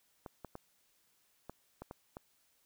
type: clicks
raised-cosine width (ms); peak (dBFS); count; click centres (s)
1; -30; 7; 0.262 / 0.447 / 0.554 / 1.496 / 1.82 / 1.911 / 2.169
effects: white hiss -73 dBFS RMS until 2.65 s